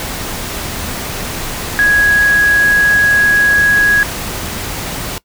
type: tone in noise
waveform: sine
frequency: 1661.2 Hz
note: G#6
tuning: in tune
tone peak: -7 dBFS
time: 1.79-4.03 s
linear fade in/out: 0 ms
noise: pink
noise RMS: -22 dBFS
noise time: 0-5.18 s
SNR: +12 dB
effects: noise-tail reverb RT60 0.1 s tail -20 dB re dry